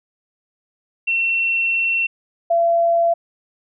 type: tone pair in turn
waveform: sine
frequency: 2711 / 677.8 Hz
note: E7 / E5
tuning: +48 / +48 cents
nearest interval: 2 octaves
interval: 2400 cents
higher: first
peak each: -16 / -13 dBFS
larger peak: second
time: 1.07-2.07 / 2.5-3.14 s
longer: first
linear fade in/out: 10 ms
effects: none